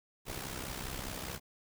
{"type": "noise with amplitude modulation", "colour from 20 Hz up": "pink", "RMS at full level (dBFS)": -38, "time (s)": [0.25, 1.4], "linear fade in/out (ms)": 50, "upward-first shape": "sine", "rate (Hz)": 65, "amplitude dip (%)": 65, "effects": []}